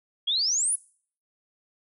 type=exponential sweep; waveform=sine; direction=up; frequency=3216 to 10650 Hz; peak=-22 dBFS; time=0.27-0.76 s; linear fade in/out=10 ms; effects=noise-tail reverb RT60 0.5 s tail -22 dB re dry